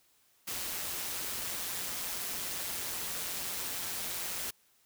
white noise with amplitude modulation, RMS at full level -35 dBFS, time 0.47-4.51 s, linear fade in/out 10 ms, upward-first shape sine, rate 178 Hz, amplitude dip 45%, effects white hiss -68 dBFS RMS until 4.85 s

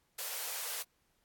white high-pass noise, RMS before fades -39 dBFS, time 0.18-0.83 s, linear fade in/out 10 ms, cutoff 430 Hz, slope 96 dB/octave, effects pink hiss -75 dBFS RMS until 1.24 s + AAC 64 kbps

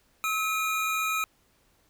square tone pair together, 1289 / 2433 Hz, E6 / D#7, -39 / -39 cents, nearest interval major seventh, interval 1100 cents, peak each -29 / -30 dBFS, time 0.24-1.24 s, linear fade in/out 0 ms, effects pink hiss -66 dBFS RMS until 1.89 s

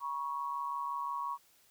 sine tone pair together, 963.1 / 1108.7 Hz, B5 / C#6, -44 / 0 cents, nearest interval major second, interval 244 cents, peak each -38 / -36 dBFS, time 0-1.38 s, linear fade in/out 50 ms, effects white hiss -66 dBFS RMS until 1.7 s

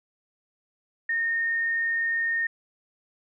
sine tone, 1837 Hz, A#6, 26 cents flat, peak -23 dBFS, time 1.09-2.47 s, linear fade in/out 5 ms, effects none

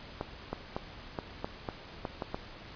clicks, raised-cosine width 1 ms, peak -19 dBFS, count 9, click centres 0.211 / 0.53 / 0.765 / 1.188 / 1.445 / 1.688 / 2.052 / 2.222 / 2.345 s, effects pink hiss -48 dBFS RMS until 2.75 s + resampled to 11025 Hz

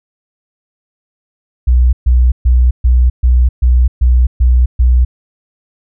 sine tone bursts, 61.74 Hz, B1, in tune, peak -5 dBFS, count 9, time 1.67-5.05 s, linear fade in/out 10 ms, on 260 ms, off 130 ms, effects none

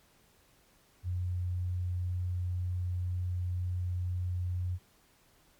sine tone, 89.8 Hz, F2, 49 cents sharp, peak -30 dBFS, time 1.03-4.79 s, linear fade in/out 50 ms, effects pink hiss -65 dBFS RMS until 5.59 s + MP3 96 kbps

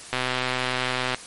click train, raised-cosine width 0.3 ms, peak -8 dBFS, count 130, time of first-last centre 0.13-1.146 s, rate 127 Hz, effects white hiss -41 dBFS RMS until 1.26 s + MP3 48 kbps

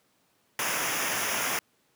pink noise with comb filter, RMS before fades -29 dBFS, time 0.59-1.59 s, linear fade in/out 2 ms, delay 0.24 ms, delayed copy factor -0.75, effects pink hiss -68 dBFS RMS until 1.95 s + high-pass 150 Hz 12 dB/octave

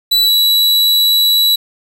45% pulse tone with pitch glide, 3960 to 3928 Hz, B7 to B7, +4 to -10 cents, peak -8 dBFS, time 0.11-1.56 s, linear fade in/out 10 ms, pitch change -14 cents, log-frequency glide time 0.22-0.3 s, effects 7-bit

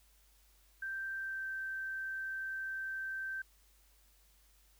sine tone with pitch glide, 1568 to 1557.2 Hz, G6 to G6, 0 to -12 cents, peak -37 dBFS, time 0.82-3.42 s, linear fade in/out 5 ms, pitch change -12 cents, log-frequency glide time 1.18-1.46 s, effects added 50 Hz sine -66 dBFS peak until 4.79 s + white hiss -69 dBFS RMS until 4.79 s

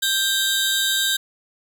sawtooth tone cluster, 1576 / 3656 / 3864 Hz, G6 / A#7 / B7, +9 / -34 / -39 cents, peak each -20 dBFS, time 0.02-1.17 s, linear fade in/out 10 ms, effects none

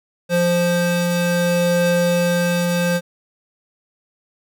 square tone pair together, 174.61 / 523.2 Hz, F3 / C5, 0 / 0 cents, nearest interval octave + perfect fifth, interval 1900 cents, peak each -19 dBFS, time 0.29-3.01 s, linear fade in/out 50 ms, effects none

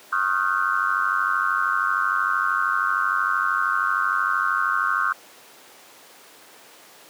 sine tone cluster, 1089 / 1234 / 1355 / 1448 / 1541 Hz, C#6 / D#6 / E6 / F#6 / G6, -31 / -15 / +47 / -38 / -30 cents, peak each -26 dBFS, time 0.12-5.13 s, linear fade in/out 10 ms, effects pink hiss -47 dBFS RMS until 7.09 s + high-pass 400 Hz 12 dB/octave

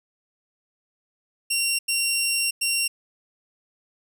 15% pulse tone bursts at uneven times, 2752 Hz, F7, 26 cents flat, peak -14 dBFS, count 3, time 1.5-1.79 / 1.88-2.51 / 2.61-2.88 s, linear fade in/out 10 ms, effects none

